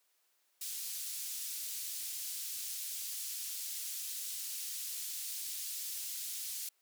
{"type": "band-pass noise", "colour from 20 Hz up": "white", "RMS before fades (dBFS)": -41, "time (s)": [0.61, 6.69], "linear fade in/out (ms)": 5, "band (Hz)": [4100, 16000], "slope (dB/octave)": 12, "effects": ["white hiss -75 dBFS RMS until 6.81 s", "high-pass 400 Hz 12 dB/octave"]}